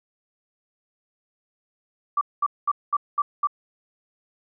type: tone bursts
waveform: sine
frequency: 1164 Hz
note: D6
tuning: 16 cents flat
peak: -18 dBFS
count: 6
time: 2.17-3.472 s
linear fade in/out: 5 ms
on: 42 ms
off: 210 ms
effects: none